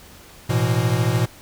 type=chord; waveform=square; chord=A suspended second; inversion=none; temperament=equal with one note detuned; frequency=110 / 123.47 / 167.4 Hz; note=A2 / B2 / E3; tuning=0 / 0 / +27 cents; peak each=-22 / -21 / -26 dBFS; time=0.49-1.26 s; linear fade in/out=10 ms; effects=pink hiss -45 dBFS RMS until 1.41 s